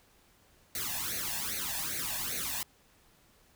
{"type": "noise with flanger", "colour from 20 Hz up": "white", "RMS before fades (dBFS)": -35, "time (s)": [0.75, 2.63], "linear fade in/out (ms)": 2, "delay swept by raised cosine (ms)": [0.47, 1.17], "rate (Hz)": 2.5, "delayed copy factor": 0.9, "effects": ["pink hiss -64 dBFS RMS until 3.55 s"]}